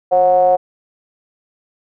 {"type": "ring-modulated tone", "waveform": "triangle", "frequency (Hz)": 94.1, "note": "F#2", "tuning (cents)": 30, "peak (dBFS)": -4, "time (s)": [0.11, 0.57], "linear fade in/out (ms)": 20, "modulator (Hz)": 635, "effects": []}